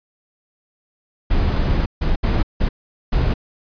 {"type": "noise bursts at uneven times", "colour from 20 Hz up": "brown", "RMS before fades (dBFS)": -17, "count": 5, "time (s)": [[1.3, 1.86], [2.01, 2.16], [2.23, 2.43], [2.6, 2.69], [3.12, 3.34]], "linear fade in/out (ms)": 10, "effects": ["resampled to 11025 Hz"]}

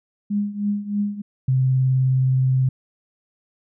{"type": "tone with tremolo", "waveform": "sine", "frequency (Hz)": 204.9, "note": "G#3", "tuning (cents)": -23, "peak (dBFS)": -17, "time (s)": [0.3, 1.22], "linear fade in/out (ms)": 10, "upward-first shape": "triangle", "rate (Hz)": 3.2, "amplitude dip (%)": 85}
{"type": "tone with vibrato", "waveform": "sine", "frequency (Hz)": 130.4, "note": "C3", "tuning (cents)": -5, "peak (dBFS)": -15, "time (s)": [1.48, 2.69], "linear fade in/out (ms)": 5, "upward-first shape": "sine", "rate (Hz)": 19, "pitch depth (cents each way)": 12}
{"effects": []}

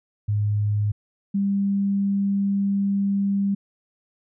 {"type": "tone pair in turn", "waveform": "sine", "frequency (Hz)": [104.2, 198.59], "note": ["G#2", "G3"], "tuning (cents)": [6, 23], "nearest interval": "major seventh", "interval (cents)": 1117, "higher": "second", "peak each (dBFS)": -19, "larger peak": "neither", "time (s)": [[0.28, 0.92], [1.34, 3.55]], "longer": "second", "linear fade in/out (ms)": 10, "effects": []}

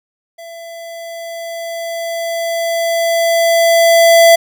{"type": "tone with level ramp", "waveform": "square", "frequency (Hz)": 670, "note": "E5", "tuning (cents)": 28, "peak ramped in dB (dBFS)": [-31, -4], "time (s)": [0.38, 4.36], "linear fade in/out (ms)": 10, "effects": []}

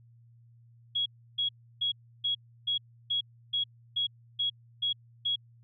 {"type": "tone bursts", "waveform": "sine", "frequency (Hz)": 3322, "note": "G#7", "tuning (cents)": 0, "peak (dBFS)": -26, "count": 11, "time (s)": [0.95, 5.36], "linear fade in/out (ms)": 10, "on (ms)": 110, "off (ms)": 320, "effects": ["added 117 Hz sine -55 dBFS peak until 5.63 s"]}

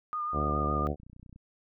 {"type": "tone with vibrato", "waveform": "sine", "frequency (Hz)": 1216, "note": "D#6", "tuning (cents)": -40, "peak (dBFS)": -30, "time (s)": [0.13, 0.87], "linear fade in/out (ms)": 0, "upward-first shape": "triangle", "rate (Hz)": 7.1, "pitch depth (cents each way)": 30}
{"type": "harmonic tone", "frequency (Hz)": 73.8, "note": "D2", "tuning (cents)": 9, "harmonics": [1, 2, 3, 4, 5, 6, 7, 8, 9, 10], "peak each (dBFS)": [-32, -35, -37, -38, -39, -40, -40, -41, -42, -42], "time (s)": [0.32, 0.96], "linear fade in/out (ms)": 50}
{"type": "click train", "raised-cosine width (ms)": 5, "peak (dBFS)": -38, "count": 12, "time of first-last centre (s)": [1, 1.361], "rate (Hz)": 30.5}
{"effects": []}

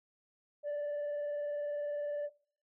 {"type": "tone with vibrato", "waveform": "sine", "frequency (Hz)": 585, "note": "D5", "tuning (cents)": -7, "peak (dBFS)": -31, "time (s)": [0.63, 2.3], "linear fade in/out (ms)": 50, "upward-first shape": "triangle", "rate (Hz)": 20, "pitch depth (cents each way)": 28, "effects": ["noise-tail reverb RT60 0.5 s tail -23 dB re dry", "tanh soft clip ceiling -33 dBFS"]}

